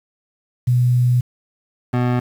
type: tone pair in turn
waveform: sine / 25% pulse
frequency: 123.47 / 123.47 Hz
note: B2 / B2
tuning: 0 / 0 cents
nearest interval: unison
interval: 0 cents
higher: neither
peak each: -12 dBFS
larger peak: neither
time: 0.67-1.21 / 1.93-2.2 s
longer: first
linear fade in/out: 10 ms
effects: low-pass 2000 Hz 12 dB/octave + 7-bit